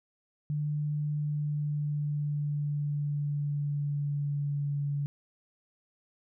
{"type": "tone with pitch glide", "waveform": "sine", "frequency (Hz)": [148.7, 143.22], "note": ["D3", "D3"], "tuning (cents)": [22, -43], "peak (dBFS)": -28, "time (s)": [0.5, 5.06], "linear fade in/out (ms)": 0, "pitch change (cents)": -65, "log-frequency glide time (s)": [1.13, 4.84], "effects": []}